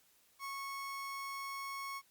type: tone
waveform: 30% pulse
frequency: 1100 Hz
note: C#6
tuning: 14 cents flat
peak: -38 dBFS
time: 0.39-2.02 s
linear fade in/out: 50 ms
effects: white hiss -69 dBFS RMS until 2.1 s + Opus 48 kbps